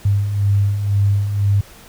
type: beating tone pair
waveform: sine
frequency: 99 / 101 Hz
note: G2 / G#2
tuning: +18 / -48 cents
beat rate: 2 Hz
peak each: -22 / -14 dBFS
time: 0.05-1.61 s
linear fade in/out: 5 ms
effects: pink hiss -43 dBFS RMS until 1.88 s